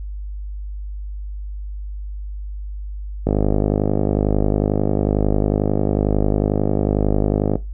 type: click train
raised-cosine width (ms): 2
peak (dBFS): -4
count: 220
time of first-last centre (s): 3.27-7.556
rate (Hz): 51.1
effects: noise-tail reverb RT60 0.2 s tail -17 dB re dry + added 50 Hz sine -26 dBFS peak until 7.73 s